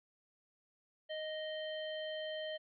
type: harmonic tone with a mistuned harmonic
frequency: 622.3 Hz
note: D#5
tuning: in tune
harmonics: 1 / 3 / 5 / 7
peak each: -40 / -48 / -46 / -60 dBFS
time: 1.09-2.58 s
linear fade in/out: 20 ms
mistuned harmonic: 7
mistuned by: -69 cents
effects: none